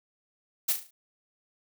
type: noise with echo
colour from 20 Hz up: blue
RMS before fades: -25 dBFS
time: 0.68-0.73 s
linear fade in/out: 10 ms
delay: 36 ms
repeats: 5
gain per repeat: -7 dB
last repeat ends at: 0.91 s
effects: none